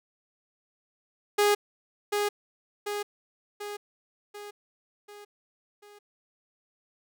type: tone with echo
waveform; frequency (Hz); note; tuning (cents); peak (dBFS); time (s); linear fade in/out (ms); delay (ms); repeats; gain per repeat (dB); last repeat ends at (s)
sawtooth; 412.3; G#4; -13; -16; 1.38-1.55; 10; 740; 6; -5; 5.99
effects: none